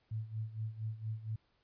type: tone with tremolo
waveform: sine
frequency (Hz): 110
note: A2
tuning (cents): 0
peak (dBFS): -34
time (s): 0.11-1.36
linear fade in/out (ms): 5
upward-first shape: sine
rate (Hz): 4.3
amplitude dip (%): 80
effects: pink hiss -75 dBFS RMS until 1.63 s + resampled to 11025 Hz